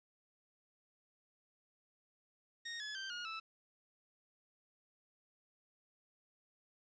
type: tone with pitch steps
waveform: 20% pulse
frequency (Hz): 1860 / 1705.6 / 1564.1 / 1434.3 / 1315.2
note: A#6 / G#6 / G6 / F6 / E6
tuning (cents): -4 / +46 / -4 / +46 / -4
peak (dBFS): -37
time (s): 2.65-3.4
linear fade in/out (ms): 10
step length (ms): 150
effects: resampled to 16000 Hz + 11-bit